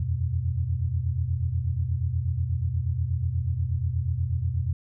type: chord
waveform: sine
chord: E suspended second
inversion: none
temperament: equal with one note detuned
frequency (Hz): 82.41 / 90.7 / 123.47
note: E2 / F#2 / B2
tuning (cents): 0 / -34 / 0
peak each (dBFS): -28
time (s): 0-4.73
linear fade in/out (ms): 5
effects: none